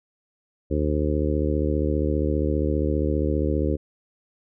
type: harmonic tone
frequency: 75 Hz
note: D2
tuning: 37 cents sharp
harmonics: 1 / 2 / 3 / 4 / 5 / 6 / 7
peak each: -24 / -30 / -31 / -27 / -29 / -30 / -31 dBFS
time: 0.7-3.77 s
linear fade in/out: 20 ms
effects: none